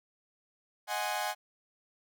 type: chord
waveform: sawtooth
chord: Ab dominant seventh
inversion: second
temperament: equal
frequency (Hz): 622.3 / 740 / 830.6 / 1046.5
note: Eb5 / Gb5 / Ab5 / C6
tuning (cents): 0 / 0 / 0 / 0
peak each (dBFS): -36 / -32 / -31 / -37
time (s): 0.87-1.35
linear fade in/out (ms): 50
effects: none